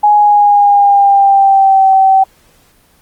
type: tone with pitch glide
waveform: sine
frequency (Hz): 834 to 769.2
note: G#5 to G5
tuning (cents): +7 to -33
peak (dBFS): -4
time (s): 0.03-2.24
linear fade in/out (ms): 10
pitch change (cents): -140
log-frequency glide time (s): 0.14-1.87
effects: pink hiss -49 dBFS RMS until 3.01 s + Opus 24 kbps